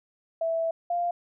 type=tone pair in turn; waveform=sine; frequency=658 / 697.1 Hz; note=E5 / F5; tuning=-3 / -3 cents; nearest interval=minor second; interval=100 cents; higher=second; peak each=-24 dBFS; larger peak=neither; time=0.41-0.71 / 0.9-1.11 s; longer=first; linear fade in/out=5 ms; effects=none